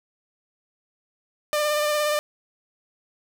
sawtooth tone with vibrato, 598 Hz, D5, 31 cents sharp, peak -17 dBFS, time 1.53-2.19 s, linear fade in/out 0 ms, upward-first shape sine, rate 17 Hz, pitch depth 19 cents each way, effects none

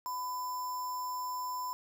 sine tone with sample-and-hold, 1000 Hz, B5, 21 cents sharp, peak -34 dBFS, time 0.06-1.73 s, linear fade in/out 0 ms, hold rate 6300 Hz, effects none

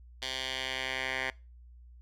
10% pulse tone with band-pass filter sweep, 130.81 Hz, C3, in tune, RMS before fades -35 dBFS, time 0.22-1.3 s, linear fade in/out 2 ms, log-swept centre 3700 to 2000 Hz, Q 2, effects noise-tail reverb RT60 0.3 s tail -23 dB re dry + added 60 Hz sine -50 dBFS peak until 2.01 s

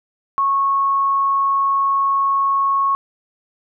sine tone, 1100 Hz, C#6, 14 cents flat, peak -14 dBFS, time 0.38-2.95 s, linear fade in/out 0 ms, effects none

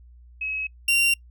sine / 40% pulse tone pair in turn, 2563 / 2762 Hz, E7 / F7, -49 / -20 cents, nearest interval minor second, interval 129 cents, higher second, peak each -26 / -16 dBFS, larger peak second, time 0.41-0.67 / 0.88-1.14 s, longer neither, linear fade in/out 5 ms, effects noise-tail reverb RT60 0.1 s tail -26 dB re dry + added 60 Hz sine -46 dBFS peak until 1.3 s

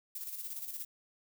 violet noise with tremolo, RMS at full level -40 dBFS, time 0.15-0.85 s, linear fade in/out 5 ms, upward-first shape square, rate 17 Hz, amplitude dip 50%, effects none

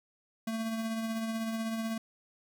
square tone with tremolo, 224.3 Hz, A3, 34 cents sharp, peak -31 dBFS, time 0.47-1.98 s, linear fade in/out 5 ms, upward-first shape triangle, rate 16 Hz, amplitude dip 40%, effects none

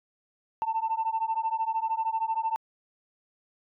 sine beating tone pair, 888 / 901 Hz, A5 / A5, +16 / +41 cents, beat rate 13 Hz, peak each -28 dBFS, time 0.62-2.56 s, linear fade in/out 0 ms, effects tanh soft clip ceiling -20 dBFS

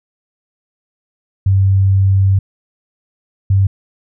sine tone pair in turn, 96.8 / 97.36 Hz, G2 / G2, -21 / -11 cents, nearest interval unison, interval 10 cents, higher second, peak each -8 dBFS, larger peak neither, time 1.46-2.39 / 3.5-3.67 s, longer first, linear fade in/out 5 ms, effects none

